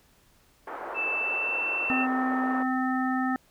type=band-pass noise; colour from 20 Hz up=white; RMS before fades=-37 dBFS; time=0.67-2.63 s; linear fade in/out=5 ms; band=350 to 1300 Hz; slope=24 dB/octave
type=tone with pitch glide; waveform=sine; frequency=2643 to 2681 Hz; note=E7 to E7; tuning=+4 to +29 cents; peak=-26 dBFS; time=0.94-2.07 s; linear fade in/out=50 ms; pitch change=+25 cents; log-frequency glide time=1.1-1.66 s
type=harmonic tone; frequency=258.4 Hz; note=C4; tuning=21 cents flat; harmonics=1 / 3 / 5 / 7; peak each=-26 / -31 / -33 / -34 dBFS; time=1.9-3.36 s; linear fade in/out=0 ms
effects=pink hiss -62 dBFS RMS until 3.5 s